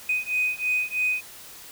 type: beating tone pair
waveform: sine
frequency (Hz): 2498 / 2501.1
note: D#7 / D#7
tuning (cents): +6 / +8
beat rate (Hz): 3.1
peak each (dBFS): -25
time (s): 0.09-1.21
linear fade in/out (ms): 5
effects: tanh soft clip ceiling -16 dBFS + white hiss -44 dBFS RMS until 1.71 s